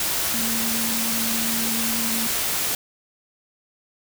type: tone in noise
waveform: sine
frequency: 227.5 Hz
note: A#3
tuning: 42 cents flat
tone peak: -28 dBFS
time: 0.34-2.27 s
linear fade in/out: 2 ms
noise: white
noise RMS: -24 dBFS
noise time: 0-2.75 s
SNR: -7 dB
effects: none